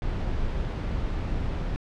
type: noise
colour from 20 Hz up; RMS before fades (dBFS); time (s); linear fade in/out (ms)
brown; -28; 0.02-1.76; 0
effects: low-pass 4000 Hz 12 dB/octave